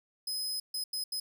sawtooth tone bursts at uneven times, 5060 Hz, D#8, 28 cents sharp, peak -30 dBFS, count 4, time 0.27-0.6 / 0.74-0.84 / 0.93-1.04 / 1.12-1.2 s, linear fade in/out 5 ms, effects none

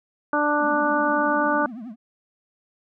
harmonic tone, 295.1 Hz, D4, 8 cents sharp, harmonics 1 / 2 / 3 / 4 / 5, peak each -25 / -25 / -25 / -25 / -25 dBFS, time 0.33-1.66 s, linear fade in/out 2 ms
triangle tone with vibrato, 233.1 Hz, A#3, in tune, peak -31 dBFS, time 0.58-1.96 s, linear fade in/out 50 ms, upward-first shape triangle, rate 11 Hz, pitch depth 240 cents each way
effects none

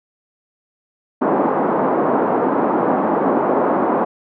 pink band-pass noise, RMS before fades -17 dBFS, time 1.21-4.05 s, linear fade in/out 10 ms, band 230 to 1100 Hz, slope 24 dB/octave, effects none

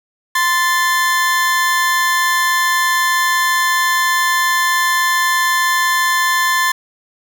40% pulse tone pair together, 1042 / 1752.4 Hz, C6 / A6, -7 / -7 cents, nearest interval major sixth, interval 900 cents, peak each -15 dBFS, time 0.35-6.72 s, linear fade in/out 5 ms, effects none

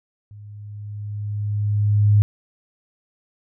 sine tone with level ramp, 103.83 Hz, G#2, in tune, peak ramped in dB -38 to -10 dBFS, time 0.31-2.22 s, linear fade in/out 0 ms, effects none

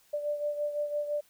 sine beating tone pair, 588 / 593.9 Hz, D5 / D5, +2 / +19 cents, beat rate 5.9 Hz, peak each -30 / -37 dBFS, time 0.13-1.21 s, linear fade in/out 10 ms, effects white hiss -64 dBFS RMS until 1.29 s

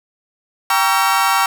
35% pulse chord, G diminished seventh, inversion none, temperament just, 784 / 940.8 / 1128.9 / 1354.7 Hz, G5 / Bb5 / Db6 / Fb6, 0 / +16 / +31 / +47 cents, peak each -17 dBFS, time 0.7-1.46 s, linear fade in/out 2 ms, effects none

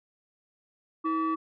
sine tone pair together, 321.3 / 1145 Hz, E4 / D6, -44 / -44 cents, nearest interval octave + minor seventh, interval 2200 cents, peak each -26 dBFS, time 1.04-1.36 s, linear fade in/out 20 ms, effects tanh soft clip ceiling -22 dBFS

